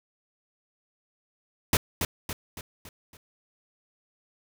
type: noise with echo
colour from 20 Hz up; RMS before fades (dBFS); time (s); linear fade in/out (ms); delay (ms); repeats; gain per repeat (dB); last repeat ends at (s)
pink; -21; 1.73-1.77; 2; 280; 5; -6; 3.17
effects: none